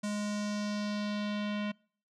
square tone with low-pass filter sweep, 207.7 Hz, G#3, in tune, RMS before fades -34 dBFS, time 0.03-1.72 s, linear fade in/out 10 ms, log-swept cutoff 8000 to 2900 Hz, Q 2.1, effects noise-tail reverb RT60 0.5 s tail -26 dB re dry

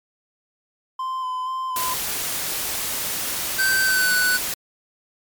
triangle tone with vibrato, 1029 Hz, C6, 29 cents flat, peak -22 dBFS, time 0.99-1.94 s, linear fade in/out 5 ms, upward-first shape square, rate 2.1 Hz, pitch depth 18 cents each way
white noise, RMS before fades -26 dBFS, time 1.76-4.54 s, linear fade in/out 2 ms
square tone with pitch glide, 1548 to 1488.4 Hz, G6 to F#6, -22 to +10 cents, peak -18 dBFS, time 3.58-4.38 s, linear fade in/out 20 ms, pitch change -68 cents, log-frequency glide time 3.83-4.13 s
effects MP3 96 kbps

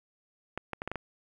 clicks, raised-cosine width 0.5 ms, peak -19 dBFS, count 6, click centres 0.576 / 0.733 / 0.819 / 0.876 / 0.916 / 0.957 s, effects 9-bit

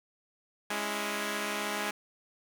5% pulse chord, C# minor, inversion second, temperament equal, 207.7 / 277.2 / 329.6 Hz, G#3 / C#4 / E4, 0 / 0 / 0 cents, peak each -22 / -28 / -26 dBFS, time 0.7-1.91 s, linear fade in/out 5 ms, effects none

